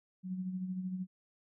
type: tone with tremolo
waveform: sine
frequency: 185 Hz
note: F#3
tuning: in tune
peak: -33 dBFS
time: 0.23-1.07 s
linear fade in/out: 50 ms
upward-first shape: sine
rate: 13 Hz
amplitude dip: 50%
effects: none